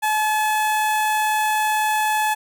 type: tone with notch filter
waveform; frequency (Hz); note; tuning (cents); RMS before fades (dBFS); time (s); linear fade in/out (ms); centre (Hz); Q
sawtooth; 858; A5; -44; -20; 0.02-2.35; 20; 4800; 1.5
effects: none